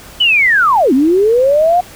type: linear two-way sweep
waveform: sine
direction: down then up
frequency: 3031 to 247.3 to 729 Hz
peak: -7 dBFS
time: 0.2-1.81 s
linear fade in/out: 10 ms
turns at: 0.93 s
effects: pink hiss -36 dBFS RMS until 1.95 s